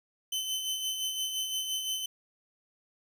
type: tone with tremolo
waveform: sawtooth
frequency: 3051 Hz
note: G7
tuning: 48 cents flat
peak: -26 dBFS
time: 0.32-2.06 s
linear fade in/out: 5 ms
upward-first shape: sine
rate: 5.8 Hz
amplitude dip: 45%
effects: none